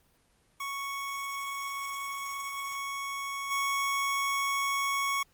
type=tone with level steps; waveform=25% pulse; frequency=1108.7 Hz; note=C#6; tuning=in tune; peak=-30 / -24 dBFS; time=0.6-5.23 s; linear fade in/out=5 ms; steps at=3.5 s; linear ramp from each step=20 ms; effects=pink hiss -67 dBFS RMS until 5.33 s + Opus 24 kbps